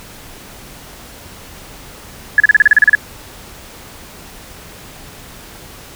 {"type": "tone bursts", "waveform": "sine", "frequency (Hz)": 1700, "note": "G#6", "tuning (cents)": 40, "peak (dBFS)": -3, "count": 11, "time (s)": [2.38, 2.951], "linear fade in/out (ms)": 2, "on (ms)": 21, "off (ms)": 34, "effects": ["pink hiss -36 dBFS RMS until 5.95 s"]}